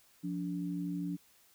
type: tone pair together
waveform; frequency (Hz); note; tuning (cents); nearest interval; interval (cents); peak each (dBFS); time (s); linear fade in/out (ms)
sine; 175.73 / 288.2; F3 / D4; +11 / -33; major sixth; 856; -36 / -37; 0.23-1.17; 20
effects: white hiss -65 dBFS RMS until 1.54 s